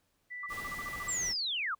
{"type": "tone", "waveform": "sine", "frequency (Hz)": 1975.5, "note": "B6", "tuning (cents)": 0, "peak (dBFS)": -39, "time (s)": [0.3, 1.33], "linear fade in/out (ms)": 20}
{"type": "tone bursts", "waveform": "sine", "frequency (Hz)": 1175, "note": "D6", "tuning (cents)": 1, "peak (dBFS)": -38, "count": 10, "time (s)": [0.43, 1.103], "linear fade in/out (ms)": 5, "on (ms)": 34, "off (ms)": 37}
{"type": "noise", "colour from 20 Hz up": "pink", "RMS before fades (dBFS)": -46, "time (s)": [0.48, 1.35], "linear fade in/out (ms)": 50}
{"type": "linear sweep", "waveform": "sine", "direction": "down", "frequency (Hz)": [7720, 1077], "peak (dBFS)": -31, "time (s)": [1.08, 1.75], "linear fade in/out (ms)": 10}
{"effects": ["pink hiss -75 dBFS RMS until 1.79 s"]}